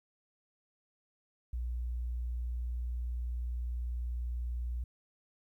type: tone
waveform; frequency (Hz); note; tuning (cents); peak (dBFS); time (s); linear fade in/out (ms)
sine; 60.1; B1; -46; -33; 1.53-4.84; 5
effects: 12-bit